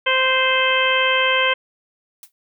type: harmonic tone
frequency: 521 Hz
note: C5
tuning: 7 cents flat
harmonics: 1 / 2 / 3 / 4 / 5 / 6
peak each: -22 / -22 / -22 / -22 / -22 / -22 dBFS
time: 0.06-1.54 s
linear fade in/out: 10 ms
type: clicks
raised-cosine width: 1 ms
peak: -32 dBFS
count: 10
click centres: 0.259 / 0.304 / 0.371 / 0.462 / 0.507 / 0.556 / 0.598 / 0.706 / 0.856 / 0.906 s
type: noise with exponential decay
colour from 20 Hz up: blue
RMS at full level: -35 dBFS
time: 2.23-2.32 s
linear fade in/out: 1 ms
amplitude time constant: 18 ms
effects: none